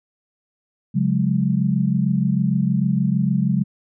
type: chord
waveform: sine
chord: C# suspended fourth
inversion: none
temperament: equal with one note detuned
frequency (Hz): 138.59 / 181.19 / 207.7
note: C#3 / F#3 / G#3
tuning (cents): 0 / -36 / 0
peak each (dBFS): -21 / -20 / -21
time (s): 0.94-3.64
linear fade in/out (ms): 20
effects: none